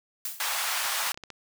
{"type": "noise with exponential decay", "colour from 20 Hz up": "blue", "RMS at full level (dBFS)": -30, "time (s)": [0.25, 0.57], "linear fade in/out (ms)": 2, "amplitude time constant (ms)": 69}
{"type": "high-pass noise", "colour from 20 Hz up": "pink", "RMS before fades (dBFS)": -29, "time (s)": [0.4, 1.12], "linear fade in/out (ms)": 2, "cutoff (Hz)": 810, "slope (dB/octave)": 24}
{"type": "clicks", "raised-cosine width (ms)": 0.2, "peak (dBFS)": -23, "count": 6, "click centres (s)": [0.854, 1.073, 1.144, 1.175, 1.237, 1.303]}
{"effects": []}